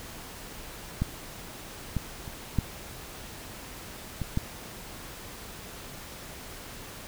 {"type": "clicks", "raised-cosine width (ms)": 5, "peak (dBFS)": [-13, -15, -28, -11, -18, -13], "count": 6, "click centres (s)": [1.02, 1.967, 2.278, 2.587, 4.217, 4.374], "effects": ["pink hiss -43 dBFS RMS until 7.07 s"]}